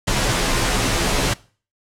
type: noise with comb filter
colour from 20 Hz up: pink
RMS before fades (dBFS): -19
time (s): 0.07-1.34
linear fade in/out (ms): 10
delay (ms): 13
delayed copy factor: -0.95
effects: noise-tail reverb RT60 0.4 s tail -21 dB re dry + low-pass 9000 Hz 12 dB/octave